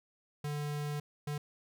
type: tone bursts at uneven times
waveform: square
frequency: 147.2 Hz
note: D3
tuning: 4 cents sharp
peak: -35 dBFS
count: 2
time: 0.44-1 / 1.27-1.38 s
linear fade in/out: 5 ms
effects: none